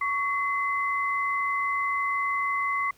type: tone pair together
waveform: sine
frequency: 1119 / 2045 Hz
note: C#6 / C7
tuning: +16 / -40 cents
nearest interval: minor seventh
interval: 1044 cents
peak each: -26 / -28 dBFS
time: 0.01-2.91 s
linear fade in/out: 5 ms
effects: pink hiss -59 dBFS RMS until 2.97 s